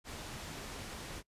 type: low-pass noise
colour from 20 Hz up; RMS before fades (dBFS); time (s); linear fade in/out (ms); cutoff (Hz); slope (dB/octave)
pink; -45; 0.04-1.23; 50; 9300; 12
effects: noise-tail reverb RT60 0.1 s tail -23 dB re dry + resampled to 32000 Hz